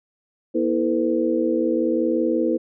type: tone cluster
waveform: sine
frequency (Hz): 241.3 / 326.6 / 445.2 / 506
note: B3 / E4 / A4 / B4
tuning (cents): -40 / -16 / +20 / +42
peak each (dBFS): -25 / -21 / -26 / -24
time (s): 0.54-2.58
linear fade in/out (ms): 20
effects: none